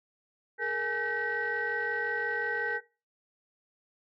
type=tone cluster; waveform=sine; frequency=423.4 / 469 / 835 / 1537 / 1911 Hz; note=G#4 / A#4 / G#5 / G6 / A#6; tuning=+33 / +11 / +9 / -35 / +43 cents; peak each=-38 / -35 / -38 / -31 / -34 dBFS; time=0.58-2.81 s; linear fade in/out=50 ms; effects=noise-tail reverb RT60 0.3 s tail -19 dB re dry + tanh soft clip ceiling -21 dBFS